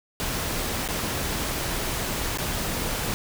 pink noise with dropouts, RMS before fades -28 dBFS, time 0.2-3.14 s, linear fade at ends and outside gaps 0 ms, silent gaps 0.878-0.887 / 2.374-2.385 s, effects none

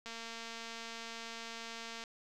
click train, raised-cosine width 0.2 ms, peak -28 dBFS, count 454, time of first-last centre 0.06-2.038 s, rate 229 Hz, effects none

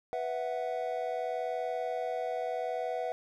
triangle chord, B suspended fourth, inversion none, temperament equal, 493.9 / 659.3 / 740 Hz, B4 / E5 / F#5, 0 / 0 / 0 cents, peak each -34 dBFS, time 0.13-3.12 s, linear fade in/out 0 ms, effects none

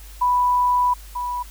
sine tone pair in turn, 987.8 / 982.1 Hz, B5 / B5, 0 / -10 cents, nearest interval unison, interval 10 cents, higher first, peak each -15 / -23 dBFS, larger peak first, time 0.21-0.94 / 1.15-1.43 s, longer first, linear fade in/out 10 ms, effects added 50 Hz sine -38 dBFS peak until 1.5 s + white hiss -46 dBFS RMS until 1.5 s

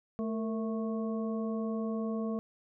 harmonic tone with a mistuned harmonic, 220 Hz, A3, in tune, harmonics 1 / 2 / 3 / 5, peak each -32 / -38 / -42 / -46 dBFS, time 0.19-2.39 s, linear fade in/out 0 ms, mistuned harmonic 2, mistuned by +67 cents, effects none

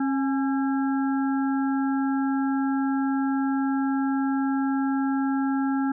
harmonic tone with a mistuned harmonic, 270 Hz, C#4, 45 cents flat, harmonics 1 / 3 / 5 / 6, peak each -22 / -32 / -36 / -38 dBFS, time 0-5.92 s, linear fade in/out 5 ms, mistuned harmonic 3, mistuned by +50 cents, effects none

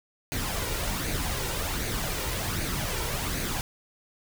pink noise with flanger, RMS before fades -30 dBFS, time 0.32-3.61 s, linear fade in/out 0 ms, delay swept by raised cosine 0.46 to 2.16 ms, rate 1.3 Hz, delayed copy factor +0.5, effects none

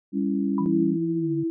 sine chord, C# diminished, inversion second, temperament just, 199.57 / 277.2 / 332.6 Hz, G3 / C#4 / E4, +31 / 0 / +16 cents, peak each -25 / -25 / -30 dBFS, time 0.12-0.98 s, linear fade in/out 50 ms
sine tone with exponential decay, 987.8 Hz, B5, in tune, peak -26 dBFS, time 0.58-0.73 s, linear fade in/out 2 ms, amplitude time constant 32 ms
sine tone with pitch glide, 168.2 to 147.27 Hz, E3 to D3, +35 to +5 cents, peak -28 dBFS, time 0.6-1.44 s, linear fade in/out 10 ms, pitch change -230 cents, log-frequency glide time 1.18-1.33 s
sine tone with tremolo, 329.6 Hz, E4, in tune, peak -22 dBFS, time 0.66-1.5 s, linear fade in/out 0 ms, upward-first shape sine, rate 14 Hz, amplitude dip 30%
effects none

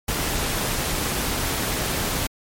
pink noise with amplitude modulation, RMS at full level -23 dBFS, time 0.08-2.27 s, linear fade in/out 5 ms, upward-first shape sine, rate 217 Hz, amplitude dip 35%, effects MP3 64 kbps

